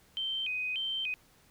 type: tone with vibrato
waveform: sine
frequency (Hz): 2794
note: F7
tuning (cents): 0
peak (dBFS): -31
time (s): 0.17-1.14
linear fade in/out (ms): 0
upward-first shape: square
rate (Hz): 1.7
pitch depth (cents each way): 190
effects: pink hiss -63 dBFS RMS until 1.5 s